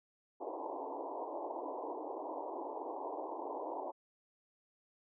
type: band-pass noise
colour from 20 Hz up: white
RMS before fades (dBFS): -42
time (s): 0.4-3.92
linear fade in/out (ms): 20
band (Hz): 280 to 1000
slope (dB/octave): 96
effects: none